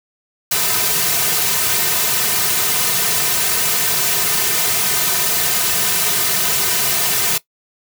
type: noise with comb filter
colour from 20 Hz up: white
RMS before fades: -17 dBFS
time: 0.51-7.38 s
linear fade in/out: 5 ms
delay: 3.6 ms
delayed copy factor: -0.95
effects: noise-tail reverb RT60 0.1 s tail -18 dB re dry + high-pass 100 Hz 12 dB/octave